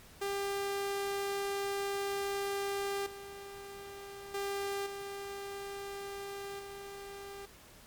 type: tone with level steps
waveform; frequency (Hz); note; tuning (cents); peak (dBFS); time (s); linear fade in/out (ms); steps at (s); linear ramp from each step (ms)
sawtooth; 398; G4; +26; -29 / -41 / -30 / -36 / -40; 0.21-7.46; 10; 3.06 / 4.34 / 4.86 / 6.59; 5
effects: pink hiss -56 dBFS RMS until 7.86 s + MP3 96 kbps